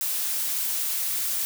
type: noise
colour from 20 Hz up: blue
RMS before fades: -27 dBFS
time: 0.01-1.45 s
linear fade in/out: 0 ms
effects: none